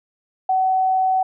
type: tone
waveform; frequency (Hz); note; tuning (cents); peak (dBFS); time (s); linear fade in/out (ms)
sine; 754; F#5; +32; -15; 0.49-1.23; 5
effects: none